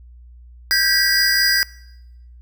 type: tone cluster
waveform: square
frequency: 1573 / 1638 / 1948 / 4910 Hz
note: G6 / G#6 / B6 / D#8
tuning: +6 / -24 / -24 / -24 cents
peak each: -21 / -25 / -22 / -18 dBFS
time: 0.71-1.63 s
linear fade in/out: 0 ms
effects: noise-tail reverb RT60 0.9 s tail -22 dB re dry + added 60 Hz sine -40 dBFS peak until 2.41 s